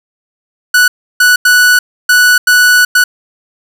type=tone bursts at uneven times; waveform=45% pulse; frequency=1478 Hz; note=F#6; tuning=2 cents flat; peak=-4 dBFS; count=6; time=0.74-0.88 / 1.2-1.36 / 1.45-1.79 / 2.09-2.38 / 2.47-2.85 / 2.95-3.04 s; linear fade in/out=5 ms; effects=none